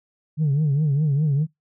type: tone with vibrato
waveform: sine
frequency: 146.83 Hz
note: D3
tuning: in tune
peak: -15 dBFS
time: 0.37-1.47 s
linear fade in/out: 50 ms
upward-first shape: triangle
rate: 4.9 Hz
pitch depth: 150 cents each way
effects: noise-tail reverb RT60 0.2 s tail -26 dB re dry + tanh soft clip ceiling -15 dBFS